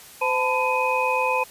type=tone cluster; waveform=sine; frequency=513 / 879 / 1007 / 2508 Hz; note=C5 / A5 / B5 / D#7; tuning=-34 / -2 / +33 / +13 cents; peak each=-25 dBFS; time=0.21-1.44 s; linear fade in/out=10 ms; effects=white hiss -45 dBFS RMS until 1.5 s + resampled to 32000 Hz